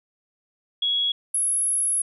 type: tone pair in turn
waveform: sine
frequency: 3337 / 10758 Hz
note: G#7 / E9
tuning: +8 / +34 cents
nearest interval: octave + minor sixth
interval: 2026 cents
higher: second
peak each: -20 dBFS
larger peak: neither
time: 0.82-1.12 / 1.34-2.02 s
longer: second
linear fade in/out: 5 ms
effects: none